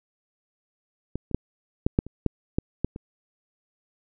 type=clicks; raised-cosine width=3 ms; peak=-16 / -24 / -8 / -7 / -6 / -25 / -8 / -9 / -10 / -22 dBFS; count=10; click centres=1.156 / 1.313 / 1.346 / 1.865 / 1.989 / 2.066 / 2.263 / 2.585 / 2.846 / 2.961 s; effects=none